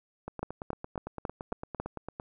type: two click trains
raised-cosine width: 1 ms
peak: -18 / -23 dBFS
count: 6 / 18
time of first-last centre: 0.43-1.8 / 0.28-2.199 s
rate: 3.65 / 8.86 Hz
effects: none